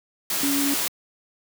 sine tone in noise, 280.6 Hz, C#4, 21 cents sharp, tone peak -22 dBFS, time 0.43-0.74 s, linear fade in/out 2 ms, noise white, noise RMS -25 dBFS, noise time 0.3-0.88 s, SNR 0 dB, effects high-pass 150 Hz 12 dB/octave

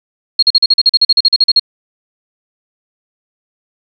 sine tone bursts, 4282 Hz, C8, 39 cents sharp, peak -4 dBFS, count 16, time 0.39-1.596 s, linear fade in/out 5 ms, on 36 ms, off 42 ms, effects none

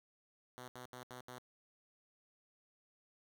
5% pulse tone bursts, 125.3 Hz, B2, 25 cents sharp, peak -37 dBFS, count 5, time 0.58-1.384 s, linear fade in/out 0 ms, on 100 ms, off 76 ms, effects none

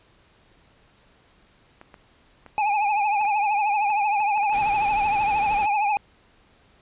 clicks, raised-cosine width 0.5 ms, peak -28 dBFS, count 12, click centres 1.814 / 1.942 / 2.463 / 3.213 / 3.252 / 3.902 / 4.203 / 4.376 / 4.432 / 4.497 / 4.527 / 4.627 s
square tone with vibrato, 830 Hz, G#5, 1 cent flat, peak -20 dBFS, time 2.58-5.97 s, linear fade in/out 0 ms, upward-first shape triangle, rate 13 Hz, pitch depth 90 cents each way
pink noise, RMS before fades -37 dBFS, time 4.52-5.67 s, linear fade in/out 20 ms
effects pink hiss -58 dBFS RMS until 6.81 s + resampled to 8000 Hz

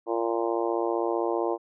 harmonic tone, 115.4 Hz, A#2, 17 cents flat, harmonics 3 / 4 / 5 / 6 / 7 / 8 / 9, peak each -28 / -30 / -32 / -34 / -35 / -36 / -37 dBFS, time 0.06-1.58 s, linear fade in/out 50 ms, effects none

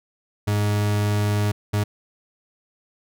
40% pulse tone bursts at uneven times, 103.83 Hz, G#2, in tune, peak -18 dBFS, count 2, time 0.47-1.52 / 1.73-1.84 s, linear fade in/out 10 ms, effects none

